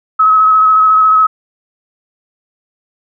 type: tone with vibrato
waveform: sine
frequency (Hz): 1282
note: E6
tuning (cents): -49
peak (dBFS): -5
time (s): 0.19-1.27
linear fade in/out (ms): 10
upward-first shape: square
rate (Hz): 14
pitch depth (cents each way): 13
effects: none